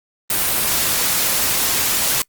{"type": "noise", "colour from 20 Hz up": "white", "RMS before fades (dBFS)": -18, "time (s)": [0.3, 2.22], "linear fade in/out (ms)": 2, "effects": ["noise-tail reverb RT60 0.1 s tail -25 dB re dry", "Opus 32 kbps"]}